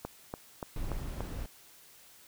click train, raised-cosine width 1 ms, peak -22 dBFS, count 5, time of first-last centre 0.05-1.206 s, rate 3.46 Hz
brown noise, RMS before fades -37 dBFS, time 0.76-1.46 s, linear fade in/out 2 ms
effects white hiss -57 dBFS RMS until 2.27 s

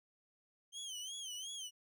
25% pulse tone with vibrato, 3136 Hz, G7, in tune, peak -39 dBFS, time 0.72-1.71 s, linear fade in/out 50 ms, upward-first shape sine, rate 2.8 Hz, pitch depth 120 cents each way, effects none

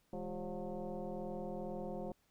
sine tone with frequency modulation, 163.9 Hz, E3, 10 cents flat, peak -39 dBFS, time 0.13-2.12 s, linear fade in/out 2 ms, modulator 185 Hz, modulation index 3, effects pink hiss -75 dBFS RMS until 2.3 s

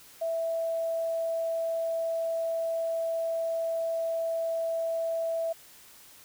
sine tone, 659.3 Hz, E5, in tune, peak -27 dBFS, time 0.21-5.53 s, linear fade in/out 10 ms, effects white hiss -53 dBFS RMS until 6.24 s

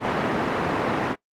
pink band-pass noise, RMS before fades -24 dBFS, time 0-1.16 s, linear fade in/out 50 ms, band 190 to 1700 Hz, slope 12 dB/octave, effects noise-tail reverb RT60 0.1 s tail -18 dB re dry + Opus 24 kbps

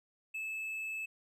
triangle tone, 2610 Hz, E7, 18 cents flat, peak -35 dBFS, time 0.34-1.06 s, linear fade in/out 10 ms, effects none

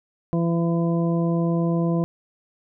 harmonic tone, 168.4 Hz, E3, 37 cents sharp, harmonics 1 / 2 / 3 / 4 / 6, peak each -20 / -26 / -30 / -32 / -36 dBFS, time 0.33-2.04 s, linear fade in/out 0 ms, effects none

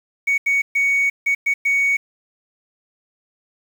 sine tone bursts at uneven times, 2233 Hz, C#7, 12 cents sharp, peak -13 dBFS, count 6, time 0.27-0.38 / 0.46-0.62 / 0.75-1.1 / 1.26-1.35 / 1.46-1.54 / 1.65-1.97 s, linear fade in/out 10 ms, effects tanh soft clip ceiling -12 dBFS + 7-bit

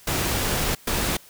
pink noise bursts at uneven times, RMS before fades -24 dBFS, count 2, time 0.07-0.75 / 0.87-1.17 s, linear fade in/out 5 ms, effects white hiss -50 dBFS RMS until 1.29 s

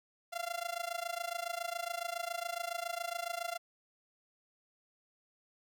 sawtooth tone with amplitude modulation, 689 Hz, F5, 24 cents flat, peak -29 dBFS, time 0.32-3.58 s, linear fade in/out 20 ms, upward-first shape sine, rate 27.2 Hz, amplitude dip 90%, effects none

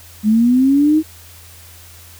sine linear sweep, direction up, 207.7 to 318.7 Hz, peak -9 dBFS, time 0.23-1.03 s, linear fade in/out 50 ms, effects added 85 Hz sine -42 dBFS peak until 2.19 s + white hiss -42 dBFS RMS until 2.19 s

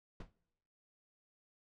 brown noise with exponential decay, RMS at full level -41 dBFS, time 0.2-0.32 s, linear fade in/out 5 ms, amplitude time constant 26 ms, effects noise-tail reverb RT60 0.9 s tail -22 dB re dry + low-pass 5000 Hz 12 dB/octave

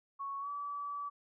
sine tone with pitch glide, 1108.7 to 1149.8 Hz, C#6 to D6, 0 to -37 cents, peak -37 dBFS, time 0.19-1.1 s, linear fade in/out 20 ms, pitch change +63 cents, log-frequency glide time 0.4-0.49 s, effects none

